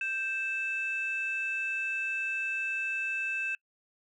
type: tone pair together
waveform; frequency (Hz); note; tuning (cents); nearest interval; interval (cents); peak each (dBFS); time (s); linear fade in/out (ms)
sine; 1566 / 2634; G6 / E7; -2 / -2; major sixth; 900; -34 / -30; 0.01-3.55; 2
effects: noise-tail reverb RT60 0.1 s tail -26 dB re dry + tanh soft clip ceiling -24 dBFS